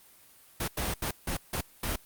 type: noise bursts at uneven times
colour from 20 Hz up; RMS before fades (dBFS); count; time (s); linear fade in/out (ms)
pink; -31; 6; 0.6-0.68 / 0.77-0.94 / 1.02-1.11 / 1.27-1.37 / 1.53-1.61 / 1.83-1.96; 5
effects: white hiss -57 dBFS RMS until 2.05 s + Opus 32 kbps